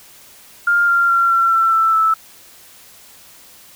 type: tone with pitch steps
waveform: sine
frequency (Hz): 1403 / 1387.7 / 1372.5 / 1357.6 / 1342.7 / 1328.1 / 1313.6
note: F6 / F6 / F6 / F6 / E6 / E6 / E6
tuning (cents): +8 / -11 / -31 / -49 / +31 / +13 / -6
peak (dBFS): -11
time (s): 0.67-2.14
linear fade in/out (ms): 5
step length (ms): 210
effects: white hiss -44 dBFS RMS until 3.75 s